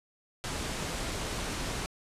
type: low-pass noise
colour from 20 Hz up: pink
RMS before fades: -35 dBFS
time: 0.44-1.86 s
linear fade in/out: 0 ms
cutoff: 9600 Hz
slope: 24 dB/octave
effects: resampled to 32000 Hz